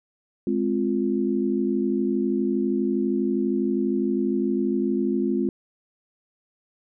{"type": "chord", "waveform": "sine", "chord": "F minor", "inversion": "first", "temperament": "just", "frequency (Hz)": [209.5, 261.9, 349.2], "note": ["Ab3", "C4", "F4"], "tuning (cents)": [15, 2, 0], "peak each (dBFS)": -25, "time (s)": [0.47, 5.49], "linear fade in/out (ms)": 2, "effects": []}